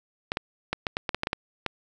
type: clicks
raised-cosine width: 0.3 ms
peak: -10 dBFS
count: 11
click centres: 0.319 / 0.371 / 0.73 / 0.868 / 0.969 / 1.092 / 1.146 / 1.234 / 1.271 / 1.331 / 1.663 s
effects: none